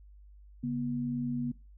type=tone pair together; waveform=sine; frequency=140.2 / 242.2 Hz; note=C#3 / B3; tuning=+20 / -34 cents; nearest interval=major sixth; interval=946 cents; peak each=-36 / -31 dBFS; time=0.63-1.52 s; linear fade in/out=10 ms; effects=noise-tail reverb RT60 0.3 s tail -21 dB re dry + added 50 Hz sine -51 dBFS peak until 1.77 s